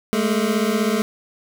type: beating tone pair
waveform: 25% pulse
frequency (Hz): 207.7 / 223.7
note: G#3 / A3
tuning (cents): 0 / +29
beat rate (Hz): 16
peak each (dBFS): -17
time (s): 0.13-1.02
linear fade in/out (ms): 0
effects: none